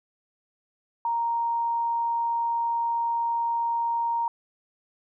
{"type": "tone", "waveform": "sine", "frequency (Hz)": 932.3, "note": "A#5", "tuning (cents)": 0, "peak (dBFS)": -23, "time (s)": [1.05, 4.28], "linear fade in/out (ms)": 2, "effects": []}